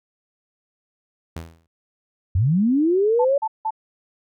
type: tone with exponential decay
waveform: sawtooth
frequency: 82.41 Hz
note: E2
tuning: in tune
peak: -24 dBFS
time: 1.36-1.67 s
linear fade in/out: 5 ms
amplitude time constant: 67 ms
type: linear sweep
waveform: sine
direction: up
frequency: 80.4 to 573 Hz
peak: -15 dBFS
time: 2.35-3.38 s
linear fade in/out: 5 ms
type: tone bursts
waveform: sine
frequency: 880 Hz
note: A5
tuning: in tune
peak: -20 dBFS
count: 3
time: 3.19-3.707 s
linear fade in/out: 10 ms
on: 59 ms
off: 170 ms
effects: none